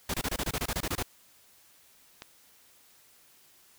pink noise bursts, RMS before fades -31 dBFS, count 13, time 0.09-1.028 s, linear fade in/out 5 ms, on 50 ms, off 24 ms
clicks, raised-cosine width 0.2 ms, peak -23 dBFS, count 2, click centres 0.654 / 2.221 s
effects white hiss -60 dBFS RMS until 3.78 s

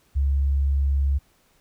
sine tone, 69.3 Hz, C#2, in tune, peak -18 dBFS, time 0.15-1.19 s, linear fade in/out 20 ms, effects pink hiss -62 dBFS RMS until 1.6 s

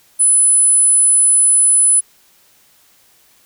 sine tone, 10030 Hz, D#9, 13 cents sharp, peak -8 dBFS, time 0.19-2.01 s, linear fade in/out 20 ms, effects white hiss -52 dBFS RMS until 3.45 s

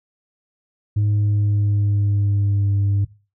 sine tone with pitch glide, 104.2 to 100.07 Hz, G#2 to G2, +6 to +36 cents, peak -13 dBFS, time 0.96-3.05 s, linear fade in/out 10 ms, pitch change -70 cents, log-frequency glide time 1.07-2.73 s, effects noise-tail reverb RT60 0.3 s tail -18 dB re dry + tanh soft clip ceiling -14 dBFS

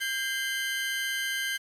40% pulse tone cluster, 1597 / 2073 / 3059 Hz, G6 / C7 / G7, +32 / -17 / -43 cents, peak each -30 / -34 / -34 dBFS, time 0-1.58 s, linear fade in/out 20 ms, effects resampled to 32000 Hz + 9-bit

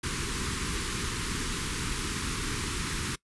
pink band-stop noise, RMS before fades -32 dBFS, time 0.03-3.16 s, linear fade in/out 10 ms, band 430 to 990 Hz, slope 48 dB/octave, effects noise-tail reverb RT60 0.1 s tail -22 dB re dry + resampled to 24000 Hz

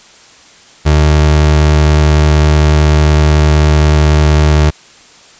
30% pulse tone, 75.9 Hz, D#2, 42 cents flat, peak -3 dBFS, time 0.85-4.71 s, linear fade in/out 20 ms, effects white hiss -40 dBFS RMS until 5.39 s + resampled to 16000 Hz

